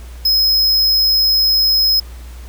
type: tone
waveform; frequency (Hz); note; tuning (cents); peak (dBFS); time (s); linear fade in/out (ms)
square; 5120; D#8; +49; -11; 0.25-2; 5
effects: added 60 Hz sine -30 dBFS peak until 2.48 s + pink hiss -43 dBFS RMS until 2.48 s